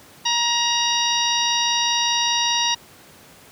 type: harmonic tone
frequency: 945 Hz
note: A#5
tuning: 23 cents sharp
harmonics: 1 / 2 / 3 / 4 / 5 / 6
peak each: -24 / -29 / -24 / -23 / -29 / -25 dBFS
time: 0.25-2.75 s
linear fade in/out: 10 ms
effects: pink hiss -47 dBFS RMS until 3.51 s + high-pass 100 Hz 12 dB/octave

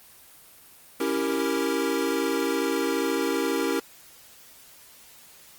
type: chord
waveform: square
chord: C# diminished seventh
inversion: none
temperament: equal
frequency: 277.2 / 329.6 / 392 / 466.2 Hz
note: C#4 / E4 / G4 / Bb4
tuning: 0 / 0 / 0 / 0 cents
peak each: -30 dBFS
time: 1-3.8 s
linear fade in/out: 5 ms
effects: white hiss -51 dBFS RMS until 5.58 s + Opus 24 kbps

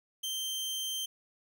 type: tone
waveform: sawtooth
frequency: 3136 Hz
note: G7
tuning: in tune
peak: -30 dBFS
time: 0.23-1.06 s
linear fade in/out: 10 ms
effects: none

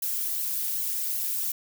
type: noise with flanger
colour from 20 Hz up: violet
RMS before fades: -29 dBFS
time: 0.02-1.52 s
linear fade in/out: 5 ms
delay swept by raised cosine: 0.81 to 3.91 ms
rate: 2.6 Hz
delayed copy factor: -1
effects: none

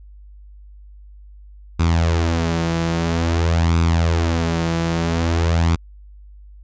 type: tone with flanger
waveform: sawtooth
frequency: 83.3 Hz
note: E2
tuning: 19 cents sharp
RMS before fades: -18 dBFS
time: 1.79-5.76 s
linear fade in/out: 10 ms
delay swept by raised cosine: 0.81 to 5.91 ms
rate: 0.5 Hz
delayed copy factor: +0.6
effects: added 50 Hz sine -39 dBFS peak until 6.63 s + resampled to 16000 Hz

